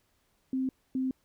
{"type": "tone pair in turn", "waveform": "sine", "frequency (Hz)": [261.6, 260.6], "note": ["C4", "C4"], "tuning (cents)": [0, -7], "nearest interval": "unison", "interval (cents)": 7, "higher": "first", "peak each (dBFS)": -27, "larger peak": "neither", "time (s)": [[0.53, 0.69], [0.95, 1.11]], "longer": "neither", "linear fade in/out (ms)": 2, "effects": ["pink hiss -72 dBFS RMS until 1.24 s"]}